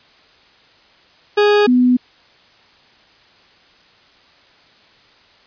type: tone pair in turn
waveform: 40% pulse / sine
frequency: 414.2 / 249.1 Hz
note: G#4 / B3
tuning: -5 / +15 cents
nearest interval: major sixth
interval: 880 cents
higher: first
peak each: -9 dBFS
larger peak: neither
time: 1.37-1.67 / 1.67-1.97 s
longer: neither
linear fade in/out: 10 ms
effects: white hiss -50 dBFS RMS until 5.46 s + resampled to 11025 Hz